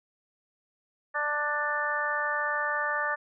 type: harmonic tone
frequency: 295.3 Hz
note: D4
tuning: 10 cents sharp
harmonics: 2 / 3 / 4 / 5 / 6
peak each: -35 / -35 / -32 / -34 / -30 dBFS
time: 1.14-3.16 s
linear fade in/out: 20 ms
effects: none